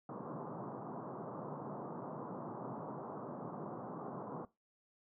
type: band-pass noise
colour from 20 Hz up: pink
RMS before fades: -45 dBFS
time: 0.09-4.45 s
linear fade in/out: 2 ms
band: 130 to 1200 Hz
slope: 48 dB/octave
effects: noise-tail reverb RT60 0.2 s tail -17 dB re dry